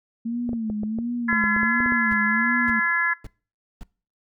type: tone with vibrato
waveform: sine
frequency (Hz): 225.6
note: A3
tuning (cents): +44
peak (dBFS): -24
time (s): 0.25-2.8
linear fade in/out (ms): 10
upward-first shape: sine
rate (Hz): 1.4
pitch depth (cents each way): 120
type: clicks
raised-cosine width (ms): 2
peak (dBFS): -20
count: 12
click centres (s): 0.492 / 0.532 / 0.7 / 0.834 / 0.987 / 1.329 / 1.44 / 1.564 / 1.632 / 1.804 / 1.861 / 1.922
type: harmonic tone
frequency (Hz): 340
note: F4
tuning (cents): -46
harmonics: 3 / 4 / 5 / 6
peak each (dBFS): -29 / -29 / -20 / -27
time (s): 1.28-3.14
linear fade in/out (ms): 10
type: noise bursts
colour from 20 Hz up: brown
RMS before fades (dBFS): -35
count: 4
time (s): 2.11-3.834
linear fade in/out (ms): 2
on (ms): 26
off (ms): 540
effects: noise-tail reverb RT60 0.4 s tail -23 dB re dry